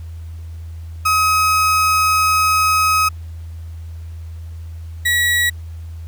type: tone pair in turn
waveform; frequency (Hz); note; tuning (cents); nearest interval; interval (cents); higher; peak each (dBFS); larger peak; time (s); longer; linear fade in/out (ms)
35% pulse; 1269 / 1926.1; D#6 / B6; +34 / -44; perfect fifth; 722; second; -11 / -12; first; 1.05-3.09 / 5.05-5.5; first; 10
effects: added 82 Hz sine -28 dBFS peak until 6.07 s + pink hiss -52 dBFS RMS until 6.07 s